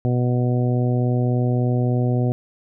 harmonic tone, 123.47 Hz, B2, in tune, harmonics 1 / 2 / 3 / 4 / 5 / 6, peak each -18 / -24 / -28 / -30 / -32 / -34 dBFS, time 0.05-2.32 s, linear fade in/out 0 ms, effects none

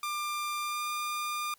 sawtooth tone with pitch glide, 1193 to 1203.4 Hz, D6 to D6, +27 to +42 cents, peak -28 dBFS, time 0.03-1.54 s, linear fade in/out 2 ms, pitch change +15 cents, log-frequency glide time 0.61-0.87 s, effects white hiss -64 dBFS RMS until 1.58 s

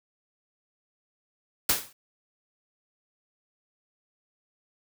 white noise with exponential decay, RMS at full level -19 dBFS, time 1.69-1.93 s, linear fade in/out 5 ms, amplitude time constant 51 ms, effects none

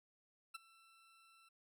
20% pulse tone with ADSR envelope, 1339 Hz, E6, 27 cents sharp, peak -38 dBFS, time 0.54-1.49 s, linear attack 12 ms, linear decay 17 ms, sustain -22 dB, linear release 8 ms, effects none

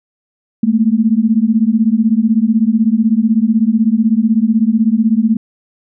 sine beating tone pair, 214.3 / 230.3 Hz, A3 / A#3, -45 / -21 cents, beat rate 16 Hz, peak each -12 dBFS, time 0.63-5.37 s, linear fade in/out 5 ms, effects none

